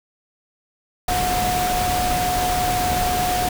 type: tone in noise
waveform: sine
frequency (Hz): 725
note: F#5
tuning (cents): -35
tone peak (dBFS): -20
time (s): 1.08-3.49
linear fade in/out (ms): 5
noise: pink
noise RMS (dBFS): -24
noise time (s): 1.08-3.49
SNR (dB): +1
effects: none